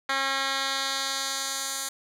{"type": "tone with band-pass filter sweep", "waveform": "10% pulse", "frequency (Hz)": 271, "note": "C#4", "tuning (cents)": -39, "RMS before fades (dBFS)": -29, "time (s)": [0.09, 1.89], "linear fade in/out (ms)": 5, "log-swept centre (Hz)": [2400, 8300], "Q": 1.1, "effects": []}